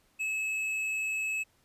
triangle tone with tanh clipping, 2589 Hz, E7, 32 cents flat, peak -31 dBFS, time 0.19-1.44 s, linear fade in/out 20 ms, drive 12 dB, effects pink hiss -68 dBFS RMS until 1.64 s + resampled to 32000 Hz

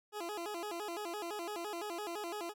20% pulse tone with vibrato, 378.1 Hz, F#4, 38 cents sharp, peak -34 dBFS, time 0.12-2.54 s, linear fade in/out 50 ms, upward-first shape square, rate 5.9 Hz, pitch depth 180 cents each way, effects none

